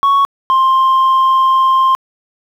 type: tone pair in turn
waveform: sine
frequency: 1111 / 1054 Hz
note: C#6 / C6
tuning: +4 / +12 cents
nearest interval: minor second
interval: 92 cents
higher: first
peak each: -5 dBFS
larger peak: neither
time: 0.03-0.25 / 0.5-1.95 s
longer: second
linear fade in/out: 0 ms
effects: tanh soft clip ceiling -7 dBFS + 7-bit